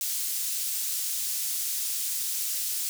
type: high-pass noise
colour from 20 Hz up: pink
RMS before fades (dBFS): -30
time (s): 0.01-2.89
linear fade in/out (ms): 0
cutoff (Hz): 6500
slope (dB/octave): 12
effects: none